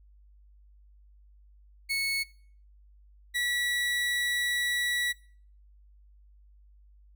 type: tone pair in turn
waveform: 30% pulse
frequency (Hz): 2203 / 1942.9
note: C#7 / B6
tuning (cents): -11 / -29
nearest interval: major second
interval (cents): 218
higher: first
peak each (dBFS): -24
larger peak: neither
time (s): 1.89-2.24 / 3.34-5.13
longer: second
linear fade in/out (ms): 20
effects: noise-tail reverb RT60 0.5 s tail -23 dB re dry + added 50 Hz sine -54 dBFS peak until 7.15 s